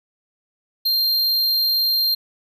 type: tone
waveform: square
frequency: 4186 Hz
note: C8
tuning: in tune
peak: -17 dBFS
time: 0.85-2.15 s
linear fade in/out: 10 ms
effects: none